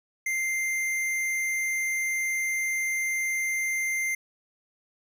sine tone with tanh clipping, 2093 Hz, C7, in tune, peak -27 dBFS, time 0.26-4.15 s, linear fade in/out 5 ms, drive 17 dB, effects none

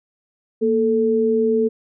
sine tone pair together, 232.5 / 440 Hz, A#3 / A4, -4 / 0 cents, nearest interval major seventh, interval 1104 cents, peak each -20 / -16 dBFS, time 0.61-1.69 s, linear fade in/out 20 ms, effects none

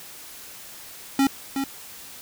square tone with echo, 272.9 Hz, C#4, 27 cents flat, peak -17 dBFS, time 1.19-1.27 s, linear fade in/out 2 ms, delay 370 ms, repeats 1, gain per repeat -7 dB, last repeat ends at 1.64 s, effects white hiss -42 dBFS RMS until 2.21 s

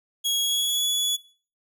sawtooth tone with pitch glide, 3320 to 3402 Hz, G#7 to G#7, -1 to +41 cents, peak -19 dBFS, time 0.24-1.17 s, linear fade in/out 20 ms, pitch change +42 cents, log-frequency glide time 0.42-0.87 s, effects noise-tail reverb RT60 0.4 s tail -18 dB re dry

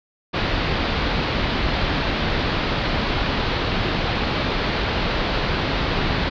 pink low-pass noise, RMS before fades -22 dBFS, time 0.33-6.3 s, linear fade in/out 20 ms, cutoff 4500 Hz, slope 48 dB/octave, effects none

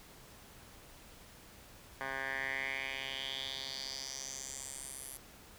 10% pulse tone with band-pass filter sweep, 134.5 Hz, C3, 48 cents sharp, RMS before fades -41 dBFS, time 2.01-5.17 s, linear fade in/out 0 ms, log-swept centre 1400 to 11000 Hz, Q 4.2, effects pink hiss -56 dBFS RMS until 5.58 s

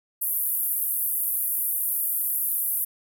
pink band-pass noise, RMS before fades -26 dBFS, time 0.21-2.85 s, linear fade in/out 10 ms, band 11000 to 15000 Hz, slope 48 dB/octave, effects none

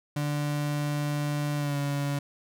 35% pulse tone with pitch glide, 146.83 to 142.32 Hz, D3 to C#3, 0 to +46 cents, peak -25 dBFS, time 0.16-2.19 s, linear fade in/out 5 ms, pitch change -54 cents, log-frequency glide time 1.57-1.77 s, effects none

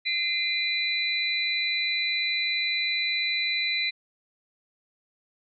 sine tone cluster, 2063 / 2408 / 3994 Hz, C7 / D7 / B7, -25 / +43 / +19 cents, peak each -29 / -30 / -27 dBFS, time 0.05-3.91 s, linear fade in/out 20 ms, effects none

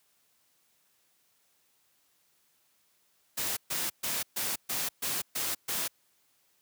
white noise bursts, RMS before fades -32 dBFS, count 8, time 3.37-5.88 s, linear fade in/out 10 ms, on 200 ms, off 130 ms, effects white hiss -70 dBFS RMS until 6.61 s + high-pass 80 Hz 12 dB/octave

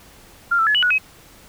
sine tone with pitch steps, 1393 / 1328 / 1706 / 2948 / 1464 / 2547 Hz, F6 / E6 / G#6 / F#7 / F#6 / D#7, -5 / +12 / +46 / -7 / -19 / +40 cents, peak -14 dBFS, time 0.51-0.984 s, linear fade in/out 10 ms, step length 79 ms, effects pink hiss -47 dBFS RMS until 1.48 s

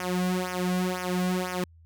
sawtooth tone with flanger, 181.9 Hz, F#3, 29 cents flat, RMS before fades -28 dBFS, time 0-1.64 s, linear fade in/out 2 ms, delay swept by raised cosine 0.24 to 2.34 ms, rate 2 Hz, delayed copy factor -0.9, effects added 82 Hz sine -51 dBFS peak until 1.85 s

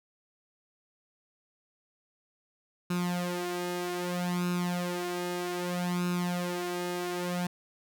sawtooth tone with flanger, 177.3 Hz, F3, 26 cents sharp, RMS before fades -32 dBFS, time 2.9-7.47 s, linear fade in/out 5 ms, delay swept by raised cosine 0.76 to 3.26 ms, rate 0.63 Hz, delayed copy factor +0.75, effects none

